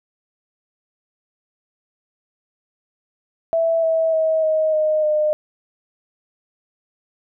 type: tone with pitch steps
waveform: sine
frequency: 659.3 / 648.7 / 638.3 / 628.1 / 618 / 608.1 Hz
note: E5 / E5 / D#5 / D#5 / D#5 / D#5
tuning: 0 / -28 / +44 / +16 / -12 / -40 cents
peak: -15 dBFS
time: 3.53-5.33 s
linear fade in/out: 0 ms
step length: 300 ms
effects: none